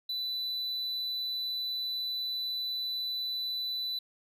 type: tone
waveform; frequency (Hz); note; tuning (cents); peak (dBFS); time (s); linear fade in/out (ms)
triangle; 3986; B7; +15; -30; 0.09-3.99; 5
effects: none